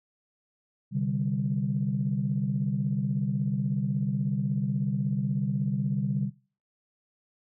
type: chord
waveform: sine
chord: C suspended second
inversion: none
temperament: just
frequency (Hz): 130.81 / 147.16 / 196.22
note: C3 / D3 / G3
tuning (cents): 0 / +4 / +2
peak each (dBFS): -29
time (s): 0.91-6.31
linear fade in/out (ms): 50
effects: noise-tail reverb RT60 0.4 s tail -22 dB re dry + tanh soft clip ceiling -16 dBFS